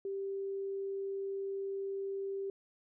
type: tone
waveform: sine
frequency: 392 Hz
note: G4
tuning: in tune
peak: -35 dBFS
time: 0.05-2.5 s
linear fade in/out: 2 ms
effects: none